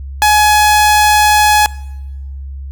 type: tone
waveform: sawtooth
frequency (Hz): 843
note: G#5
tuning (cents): +26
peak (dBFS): -3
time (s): 0.22-1.66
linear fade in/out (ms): 0
effects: noise-tail reverb RT60 1.0 s tail -22 dB re dry + added 68 Hz sine -23 dBFS peak until 2.71 s